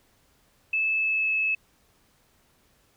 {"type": "tone with pitch glide", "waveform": "sine", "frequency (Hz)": [2616, 2598], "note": ["E7", "E7"], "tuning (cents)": [-14, -26], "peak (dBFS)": -22, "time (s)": [0.73, 1.55], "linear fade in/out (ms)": 5, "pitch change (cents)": -12, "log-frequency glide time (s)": [0.94, 1.33], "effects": ["pink hiss -64 dBFS RMS until 2.96 s"]}